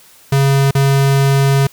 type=tone with dropouts; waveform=square; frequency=137.6 Hz; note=C#3; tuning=12 cents flat; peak=-10 dBFS; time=0.32-1.67 s; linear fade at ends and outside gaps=5 ms; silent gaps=0.71-0.75 s; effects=white hiss -45 dBFS RMS until 1.72 s